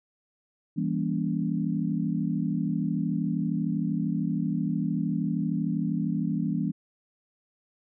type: chord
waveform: sine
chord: E diminished seventh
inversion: none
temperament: just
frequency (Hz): 164.81 / 197.78 / 237.3 / 284.8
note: E3 / G3 / Bb3 / Db4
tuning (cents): 0 / +16 / +31 / +47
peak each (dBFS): -29 / -30 / -31 / -32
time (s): 0.76-6.72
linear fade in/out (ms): 20
effects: none